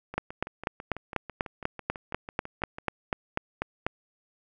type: two click trains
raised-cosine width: 0.5 ms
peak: -23 / -11 dBFS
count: 17 / 16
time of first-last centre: 0.14-2.785 / 0.18-3.866 s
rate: 6.05 / 4.07 Hz
effects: none